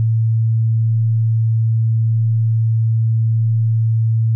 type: tone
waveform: sine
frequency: 112.6 Hz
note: A2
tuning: 40 cents sharp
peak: -12 dBFS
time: 0-4.35 s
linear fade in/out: 0 ms
effects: none